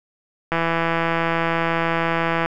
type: click train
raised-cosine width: 0.5 ms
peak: -6 dBFS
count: 323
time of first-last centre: 0.52-2.46 s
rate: 166 Hz
effects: none